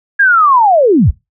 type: linear sweep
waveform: sine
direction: down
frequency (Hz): 1656 to 43.65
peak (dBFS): -5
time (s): 0.19-1.11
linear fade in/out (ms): 10
effects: noise-tail reverb RT60 0.2 s tail -20 dB re dry